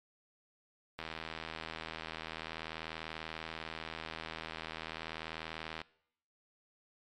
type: click train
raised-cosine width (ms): 0.3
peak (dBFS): -24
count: 389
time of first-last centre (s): 0.99-5.816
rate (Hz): 80.4
effects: noise-tail reverb RT60 0.7 s tail -21 dB re dry + MP3 64 kbps